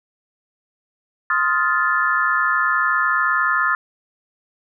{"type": "chord", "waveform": "sine", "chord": "F dominant seventh", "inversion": "second", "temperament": "just", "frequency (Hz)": [1047.7, 1257.2, 1396.9, 1746.1], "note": ["C6", "Eb6", "F6", "A6"], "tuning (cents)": [2, 18, 0, -14], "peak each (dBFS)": [-24, -21, -21, -20], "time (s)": [1.3, 3.75], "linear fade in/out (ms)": 2, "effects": []}